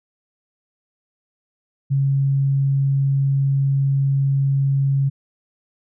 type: tone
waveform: sine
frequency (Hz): 137.5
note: C#3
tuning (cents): -14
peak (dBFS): -15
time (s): 1.9-5.1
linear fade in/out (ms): 20
effects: none